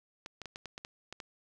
clicks, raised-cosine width 0.2 ms, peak -25 dBFS, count 9, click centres 0.261 / 0.417 / 0.457 / 0.559 / 0.657 / 0.779 / 0.849 / 1.126 / 1.202 s, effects none

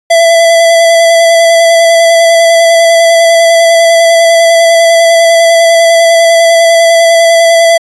square tone with vibrato, 668 Hz, E5, 23 cents sharp, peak -3 dBFS, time 0.1-7.78 s, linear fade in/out 10 ms, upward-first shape square, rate 10 Hz, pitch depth 12 cents each way, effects resampled to 24000 Hz

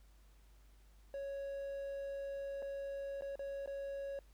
triangle tone with dropouts, 554.4 Hz, C#5, in tune, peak -38 dBFS, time 1.14-4.19 s, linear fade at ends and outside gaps 1 ms, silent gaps 2.621-2.625 / 3.21-3.221 / 3.356-3.393 / 3.66-3.675 s, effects added 50 Hz sine -60 dBFS peak until 4.33 s + pink hiss -72 dBFS RMS until 4.33 s

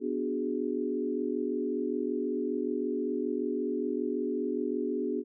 sine chord, G# half-diminished seventh, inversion first, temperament equal, 246.9 / 293.7 / 370 / 415.3 Hz, B3 / D4 / F#4 / G#4, 0 / 0 / 0 / 0 cents, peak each -34 dBFS, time 0-5.24 s, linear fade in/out 50 ms, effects none

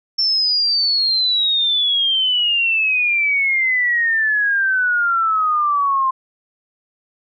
sine exponential sweep, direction down, 5410 to 1046.5 Hz, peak -14 dBFS, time 0.18-6.11 s, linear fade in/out 10 ms, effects none

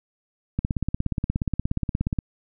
click train, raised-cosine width 5 ms, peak -11 dBFS, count 28, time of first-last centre 0.59-2.188 s, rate 16.9 Hz, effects none

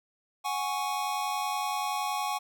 square chord, F# suspended second, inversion none, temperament equal, 740 / 830.6 / 1108.7 Hz, F#5 / G#5 / C#6, 0 / 0 / 0 cents, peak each -36 / -33 / -34 dBFS, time 0.44-2.39 s, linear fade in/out 20 ms, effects none

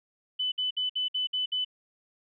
sine tone bursts, 3001 Hz, F#7, 24 cents sharp, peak -26 dBFS, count 7, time 0.39-1.648 s, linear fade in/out 10 ms, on 130 ms, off 58 ms, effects none

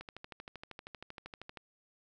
click train, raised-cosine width 0.3 ms, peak -29 dBFS, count 21, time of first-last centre 0.01-1.573 s, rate 12.8 Hz, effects none

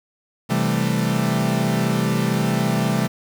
40% pulse chord, A minor seventh, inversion first, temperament equal, 130.81 / 164.81 / 196 / 220 Hz, C3 / E3 / G3 / A3, 0 / 0 / 0 / 0 cents, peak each -23 dBFS, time 0.49-3.08 s, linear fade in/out 20 ms, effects 7-bit

